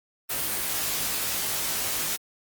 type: noise with comb filter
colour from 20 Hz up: white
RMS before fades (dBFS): -28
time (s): 0.29-2.17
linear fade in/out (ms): 20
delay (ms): 19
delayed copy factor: +0.85
effects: Opus 32 kbps